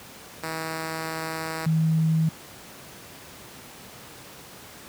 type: tone pair in turn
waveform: 5% pulse / sine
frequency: 160.7 / 160.04 Hz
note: E3 / D#3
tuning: -44 / +49 cents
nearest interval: unison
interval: 7 cents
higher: first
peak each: -18 dBFS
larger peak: neither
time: 0.43-1.66 / 1.66-2.29 s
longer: first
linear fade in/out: 5 ms
effects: pink hiss -44 dBFS RMS until 4.88 s + high-pass 100 Hz 12 dB/octave